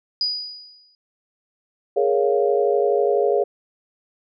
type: tone with exponential decay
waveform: sine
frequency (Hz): 4922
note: D#8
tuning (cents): -20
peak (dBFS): -17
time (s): 0.21-0.95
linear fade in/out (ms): 1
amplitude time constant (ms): 160
type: chord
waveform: sine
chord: Bb minor seventh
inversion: third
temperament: equal with one note detuned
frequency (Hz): 414.1 / 466.2 / 554.4 / 698.5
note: Ab4 / Bb4 / Db5 / F5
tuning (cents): -5 / 0 / 0 / 0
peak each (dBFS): -19 / -22 / -22 / -25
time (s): 1.96-3.44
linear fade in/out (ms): 10
effects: none